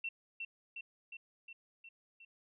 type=tone with echo; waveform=sine; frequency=2705 Hz; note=E7; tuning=44 cents sharp; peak=-36 dBFS; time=0.04-0.09 s; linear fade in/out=5 ms; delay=360 ms; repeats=6; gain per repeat=-3 dB; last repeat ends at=2.25 s; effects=none